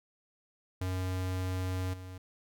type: tone with level steps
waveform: square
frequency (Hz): 92.5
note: F#2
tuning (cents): 0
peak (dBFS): -32 / -43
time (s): 0.81-2.18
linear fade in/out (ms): 5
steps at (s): 1.93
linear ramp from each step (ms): 10
effects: none